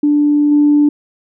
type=tone with level steps; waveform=sine; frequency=293.7 Hz; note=D4; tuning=in tune; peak=-8 / -6 dBFS; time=0.03-0.89 s; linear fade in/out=5 ms; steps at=0.51 s; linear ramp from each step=10 ms; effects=tanh soft clip ceiling -2 dBFS